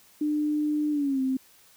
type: tone with pitch glide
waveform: sine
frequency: 299.8 to 262.5 Hz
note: D4 to C4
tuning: +36 to +6 cents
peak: -23 dBFS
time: 0.21-1.37 s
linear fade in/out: 5 ms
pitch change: -230 cents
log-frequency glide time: 0.91-1.21 s
effects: white hiss -57 dBFS RMS until 1.76 s